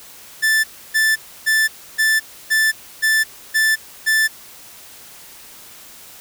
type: tone bursts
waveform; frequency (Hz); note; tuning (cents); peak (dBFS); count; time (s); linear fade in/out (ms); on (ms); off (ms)
45% pulse; 1760; A6; 0; -13; 8; 0.42-4.28; 20; 220; 300
effects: white hiss -41 dBFS RMS until 6.2 s